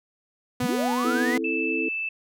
sawtooth tone with vibrato, 246.9 Hz, B3, in tune, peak -20 dBFS, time 0.6-1.38 s, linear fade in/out 5 ms, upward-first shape sine, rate 8.4 Hz, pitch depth 11 cents each way
sine linear sweep, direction up, 70.2 to 2093 Hz, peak -26 dBFS, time 0.61-1.38 s, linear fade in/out 20 ms
sine chord, A minor, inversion first, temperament equal, 261.6 / 329.6 / 440 Hz, C4 / E4 / A4, 0 / 0 / 0 cents, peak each -31 / -28 / -30 dBFS, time 1.04-1.89 s, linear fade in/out 5 ms
sine tone, 2637 Hz, E7, in tune, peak -26 dBFS, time 1.44-2.09 s, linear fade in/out 5 ms
effects none

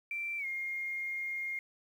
sine tone with pitch glide, 2349 to 2129 Hz, D7 to C7, 0 to +30 cents, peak -34 dBFS, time 0.11-1.59 s, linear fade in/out 2 ms, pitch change -170 cents, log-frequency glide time 0.38-0.46 s, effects 10-bit

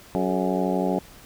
harmonic tone with a mistuned harmonic, 92.5 Hz, F#2, in tune, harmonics 2 / 3 / 4 / 5 / 6 / 7 / 8 / 9, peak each -26 / -28 / -29 / -30 / -31 / -31 / -32 / -33 dBFS, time 0.15-0.99 s, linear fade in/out 0 ms, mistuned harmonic 5, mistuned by -110 cents, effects pink hiss -48 dBFS RMS until 1.25 s

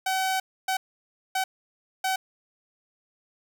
sawtooth tone bursts at uneven times, 759 Hz, F#5, 44 cents sharp, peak -20 dBFS, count 4, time 0.06-0.4 / 0.68-0.77 / 1.35-1.44 / 2.04-2.16 s, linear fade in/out 5 ms, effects none

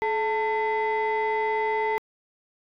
sine tone cluster, 429.8 / 892 / 2023 Hz, A4 / A5 / B6, -41 / +23 / +41 cents, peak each -25 / -24 / -29 dBFS, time 0.02-1.98 s, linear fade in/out 0 ms, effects tanh soft clip ceiling -18 dBFS

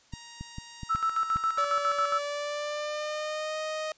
5% pulse tone, 938 Hz, A#5, 11 cents sharp, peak -32 dBFS, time 0.12-1.62 s, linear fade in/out 10 ms
clicks, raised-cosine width 5 ms, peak -25 dBFS, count 6, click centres 0.137 / 0.41 / 0.584 / 0.833 / 0.95 / 1.36 s
sine tone with tremolo, 1318.5 Hz, E6, in tune, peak -23 dBFS, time 0.89-2.19 s, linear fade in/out 20 ms, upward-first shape square, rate 7.3 Hz, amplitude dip 65%
sawtooth tone with pitch glide, 574 to 622.3 Hz, D5 to D#5, -40 to 0 cents, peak -27 dBFS, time 1.58-3.92 s, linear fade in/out 2 ms, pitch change +140 cents, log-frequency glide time 2.1-3.58 s
effects white hiss -61 dBFS RMS until 3.97 s + resampled to 16000 Hz

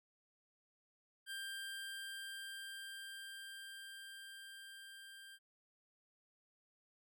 25% pulse tone with level ramp, 1585 Hz, G6, 19 cents sharp, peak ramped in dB -39 to -50 dBFS, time 1.26-5.39 s, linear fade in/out 50 ms, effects none

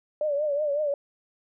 sine tone with vibrato, 587.3 Hz, D5, in tune, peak -23 dBFS, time 0.21-0.94 s, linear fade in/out 2 ms, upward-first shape triangle, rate 5.4 Hz, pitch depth 97 cents each way, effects none

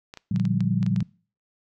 clicks, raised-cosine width 0.2 ms, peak -22 dBFS, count 10, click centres 0.139 / 0.173 / 0.361 / 0.398 / 0.453 / 0.606 / 0.829 / 0.864 / 0.962 / 1.005 s
sine chord, G minor seventh, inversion first, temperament equal with one note detuned, 116.54 / 146.83 / 176.64 / 196 Hz, Bb2 / D3 / F3 / G3, 0 / 0 / +20 / 0 cents, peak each -26 / -29 / -24 / -26 dBFS, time 0.31-1.03 s, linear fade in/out 5 ms
effects noise-tail reverb RT60 0.4 s tail -23 dB re dry

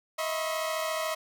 sawtooth tone cluster, 634 / 668 / 994 / 1084 Hz, D#5 / E5 / B5 / C#6, +32 / +23 / +11 / -39 cents, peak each -27 / -35 / -35 / -33 dBFS, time 0.18-1.15 s, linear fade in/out 10 ms, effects none

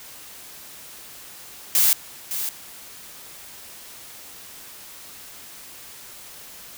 blue noise with echo, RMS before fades -17 dBFS, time 1.75-1.93 s, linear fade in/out 0 ms, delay 560 ms, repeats 1, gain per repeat -10 dB, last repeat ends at 2.49 s, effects white hiss -42 dBFS RMS until 6.77 s

